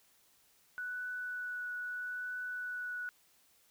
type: tone with vibrato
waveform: sine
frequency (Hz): 1480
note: F#6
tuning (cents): 0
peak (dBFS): -37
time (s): 0.78-3.09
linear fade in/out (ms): 0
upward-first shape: triangle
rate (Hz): 0.78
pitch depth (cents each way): 11
effects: white hiss -68 dBFS RMS until 3.7 s